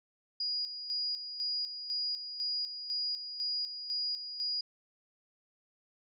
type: tone with tremolo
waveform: sine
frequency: 4884 Hz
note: D#8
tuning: 33 cents flat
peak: -31 dBFS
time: 0.4-4.61 s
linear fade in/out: 5 ms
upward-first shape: square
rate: 2 Hz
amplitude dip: 60%
effects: none